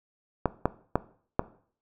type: clicks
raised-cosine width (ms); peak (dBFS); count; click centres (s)
1; -8; 4; 0.457 / 0.656 / 0.956 / 1.394
effects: noise-tail reverb RT60 0.5 s tail -17 dB re dry